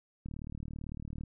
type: click train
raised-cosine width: 5 ms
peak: -29 dBFS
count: 38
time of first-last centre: 0.26-1.236 s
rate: 37.9 Hz
effects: none